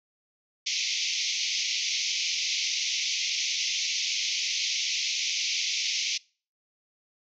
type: band-pass noise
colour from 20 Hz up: white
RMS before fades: -29 dBFS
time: 0.66-6.18 s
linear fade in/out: 10 ms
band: 2100 to 6400 Hz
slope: 96 dB/octave
effects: noise-tail reverb RT60 0.4 s tail -25 dB re dry